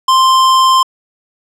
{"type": "tone", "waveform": "square", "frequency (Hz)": 1046.5, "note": "C6", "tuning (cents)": 0, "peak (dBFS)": -7, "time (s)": [0.08, 0.83], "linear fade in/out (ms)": 5, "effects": ["low-pass 8000 Hz 12 dB/octave"]}